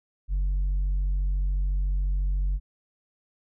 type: tone with tanh clipping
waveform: sine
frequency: 47.02 Hz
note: F#1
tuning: 29 cents sharp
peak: -23 dBFS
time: 0.28-2.6 s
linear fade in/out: 50 ms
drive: 2 dB
effects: none